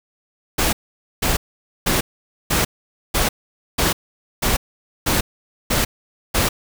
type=noise bursts; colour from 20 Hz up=pink; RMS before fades=-18 dBFS; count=10; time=0.58-6.49 s; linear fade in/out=10 ms; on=150 ms; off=490 ms; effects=none